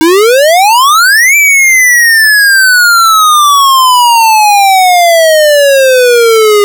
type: exponential two-way sweep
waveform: square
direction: up then down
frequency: 311.1 to 2349 to 406.1 Hz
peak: -3 dBFS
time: 0.01-6.64 s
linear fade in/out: 0 ms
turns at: 1.36 s
effects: none